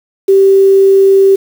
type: tone with quantisation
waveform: sine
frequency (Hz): 389.4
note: G4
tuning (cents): -12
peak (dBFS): -3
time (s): 0.28-1.36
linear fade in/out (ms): 10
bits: 5
effects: none